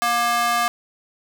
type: tone with high-pass filter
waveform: square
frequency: 237.1 Hz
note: A#3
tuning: 30 cents sharp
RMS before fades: -20 dBFS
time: 0.02-0.68 s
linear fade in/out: 0 ms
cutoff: 960 Hz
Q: 2.4
effects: none